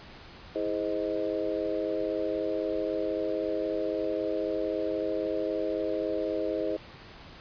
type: harmonic tone with a mistuned harmonic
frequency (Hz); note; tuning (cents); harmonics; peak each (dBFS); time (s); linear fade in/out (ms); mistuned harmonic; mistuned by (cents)
103.83; G#2; 0; 3 / 4 / 5 / 6; -33 / -33 / -33 / -33; 0.55-6.77; 10; 3; +71
effects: pink hiss -48 dBFS RMS until 7.4 s + resampled to 11025 Hz